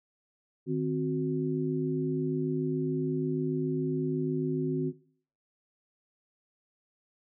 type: tone cluster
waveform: sine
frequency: 153.6 / 261.3 / 367.9 Hz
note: D#3 / C4 / F#4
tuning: -22 / -2 / -10 cents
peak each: -31 dBFS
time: 0.66-4.93 s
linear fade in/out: 50 ms
effects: noise-tail reverb RT60 0.5 s tail -18 dB re dry